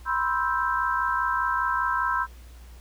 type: chord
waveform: sine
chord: C major seventh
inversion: third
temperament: equal with one note detuned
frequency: 981.5 / 1046.5 / 1318.5 / 1568 Hz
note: B5 / C6 / E6 / G6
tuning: -11 / 0 / 0 / 0 cents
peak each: -28 dBFS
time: 0.05-2.27 s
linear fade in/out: 50 ms
effects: added 60 Hz sine -43 dBFS peak until 2.8 s + pink hiss -55 dBFS RMS until 2.8 s